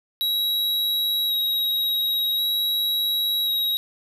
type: tone with vibrato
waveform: square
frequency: 3843 Hz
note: B7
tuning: 48 cents flat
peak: -21 dBFS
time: 0.21-3.77 s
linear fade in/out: 0 ms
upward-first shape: square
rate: 0.46 Hz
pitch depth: 10 cents each way
effects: none